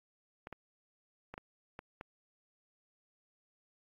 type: clicks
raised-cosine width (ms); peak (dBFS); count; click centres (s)
0.5; -29; 6; 0.471 / 0.527 / 1.34 / 1.379 / 1.791 / 2.011
effects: AAC 32 kbps